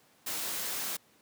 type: noise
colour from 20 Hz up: white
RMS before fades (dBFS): -35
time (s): 0.26-0.97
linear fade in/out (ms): 10
effects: pink hiss -64 dBFS RMS until 1.21 s + high-pass 150 Hz 12 dB/octave